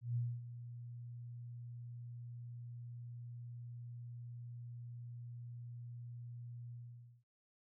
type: tone with ADSR envelope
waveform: sine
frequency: 119.8 Hz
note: A#2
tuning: 48 cents sharp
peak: -33 dBFS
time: 0.01-7.24 s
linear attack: 150 ms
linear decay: 250 ms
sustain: -13 dB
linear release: 520 ms
effects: none